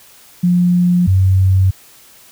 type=tone pair in turn; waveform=sine; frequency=177.4 / 94.57 Hz; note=F3 / F#2; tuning=+27 / +38 cents; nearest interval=major seventh; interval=1089 cents; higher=first; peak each=-9 / -8 dBFS; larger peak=second; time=0.43-1.07 / 1.07-1.71 s; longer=neither; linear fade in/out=10 ms; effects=white hiss -44 dBFS RMS until 2.31 s